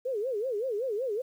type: tone with vibrato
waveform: sine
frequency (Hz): 466.2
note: A#4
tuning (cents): 0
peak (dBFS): -28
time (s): 0.05-1.22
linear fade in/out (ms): 10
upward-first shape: sine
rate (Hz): 5.3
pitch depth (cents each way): 250
effects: 10-bit